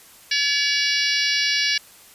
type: harmonic tone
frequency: 570 Hz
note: C#5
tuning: 48 cents sharp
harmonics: 3 / 4 / 5 / 6 / 7 / 8 / 9 / 10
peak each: -26 / -25 / -26 / -30 / -27 / -27 / -26 / -31 dBFS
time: 0.31-1.78 s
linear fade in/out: 5 ms
effects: white hiss -48 dBFS RMS until 2.14 s + resampled to 32000 Hz